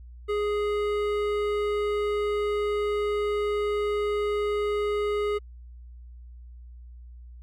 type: tone with hard clipping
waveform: sine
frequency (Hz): 415.3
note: G#4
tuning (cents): 0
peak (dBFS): -26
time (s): 0.28-5.39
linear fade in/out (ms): 20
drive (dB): 13
effects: added 60 Hz sine -42 dBFS peak until 7.42 s